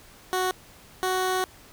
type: tone pair in turn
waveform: 15% pulse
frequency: 370 / 371.7 Hz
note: F#4 / F#4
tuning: 0 / +8 cents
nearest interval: unison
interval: 8 cents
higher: second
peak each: -17 dBFS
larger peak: neither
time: 0.33-0.51 / 1.03-1.44 s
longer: second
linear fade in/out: 0 ms
effects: pink hiss -51 dBFS RMS until 1.72 s